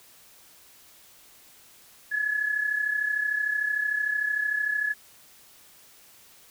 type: tone with amplitude modulation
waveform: sine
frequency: 1701 Hz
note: G#6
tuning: 41 cents sharp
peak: -21 dBFS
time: 2.11-4.94 s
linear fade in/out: 20 ms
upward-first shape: sine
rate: 33.3 Hz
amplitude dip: 65%
effects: white hiss -54 dBFS RMS until 6.5 s